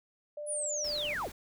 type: tone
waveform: sine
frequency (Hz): 593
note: D5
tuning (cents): +17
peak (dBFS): -37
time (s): 0.37-1.14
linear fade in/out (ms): 5
type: linear sweep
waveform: sine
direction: down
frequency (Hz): 10100 to 86.5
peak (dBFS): -32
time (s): 0.46-1.3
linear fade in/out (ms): 50
type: noise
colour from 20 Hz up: pink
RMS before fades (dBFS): -47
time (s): 0.84-1.32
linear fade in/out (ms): 5
effects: none